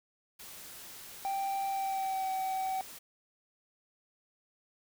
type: noise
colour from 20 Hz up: white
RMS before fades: -48 dBFS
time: 0.39-2.99 s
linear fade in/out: 10 ms
type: tone with pitch glide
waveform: triangle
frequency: 784 to 761.2 Hz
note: G5 to F#5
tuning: 0 to +49 cents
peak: -29 dBFS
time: 1.25-2.81 s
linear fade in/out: 0 ms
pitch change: -51 cents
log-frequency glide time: 1.67-2.29 s
effects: none